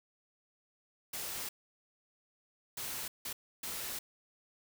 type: noise bursts at uneven times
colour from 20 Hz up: white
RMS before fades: -40 dBFS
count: 4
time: 1.13-1.49 / 2.77-3.08 / 3.25-3.33 / 3.63-3.99 s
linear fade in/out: 5 ms
effects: none